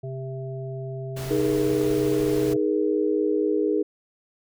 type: harmonic tone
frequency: 132 Hz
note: C3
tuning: 16 cents sharp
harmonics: 1 / 3 / 5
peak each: -31 / -36 / -39 dBFS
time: 0.03-2.57 s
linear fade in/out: 10 ms
type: noise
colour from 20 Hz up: pink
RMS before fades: -37 dBFS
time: 1.16-2.54 s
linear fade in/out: 10 ms
type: chord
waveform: sine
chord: D# suspended fourth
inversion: none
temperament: equal with one note detuned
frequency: 311.1 / 415.3 / 475.4 Hz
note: D#4 / G#4 / A#4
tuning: 0 / 0 / +34 cents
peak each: -24 / -23 / -27 dBFS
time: 1.3-3.83 s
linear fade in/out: 10 ms
effects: none